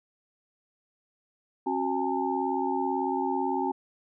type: tone cluster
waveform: sine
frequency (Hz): 270.5 / 369.1 / 819 / 897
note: C#4 / F#4 / G#5 / A5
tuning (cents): -42 / -4 / -24 / +33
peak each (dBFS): -31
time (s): 1.66-3.72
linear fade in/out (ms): 10
effects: none